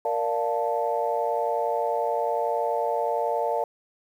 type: chord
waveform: sine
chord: Bb major seventh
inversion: none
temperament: equal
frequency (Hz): 466.2 / 587.3 / 698.5 / 880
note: Bb4 / D5 / F5 / A5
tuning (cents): 0 / 0 / 0 / 0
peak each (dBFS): -28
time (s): 0.05-3.64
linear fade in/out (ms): 2
effects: tanh soft clip ceiling -12 dBFS + 9-bit